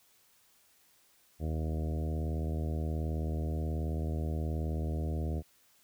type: harmonic tone with a mistuned harmonic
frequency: 78.7 Hz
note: D#2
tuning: 20 cents sharp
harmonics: 1 / 2 / 3 / 4 / 5 / 6 / 7 / 8 / 9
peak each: -32 / -38 / -42 / -44 / -46 / -48 / -49 / -50 / -51 dBFS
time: 1.39-5.43 s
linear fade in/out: 50 ms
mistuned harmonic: 1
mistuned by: -15 cents
effects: white hiss -66 dBFS RMS until 5.83 s